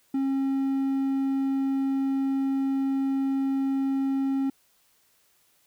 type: tone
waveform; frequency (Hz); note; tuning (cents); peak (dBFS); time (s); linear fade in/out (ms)
triangle; 270.6; C#4; -42; -21; 0.14-4.5; 5
effects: white hiss -65 dBFS RMS until 5.66 s